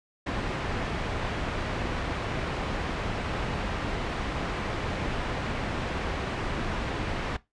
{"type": "low-pass noise", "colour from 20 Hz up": "pink", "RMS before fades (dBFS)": -31, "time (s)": [0.26, 7.37], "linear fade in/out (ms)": 10, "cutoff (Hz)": 2600, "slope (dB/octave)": 12, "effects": ["noise-tail reverb RT60 0.2 s tail -19 dB re dry", "resampled to 22050 Hz"]}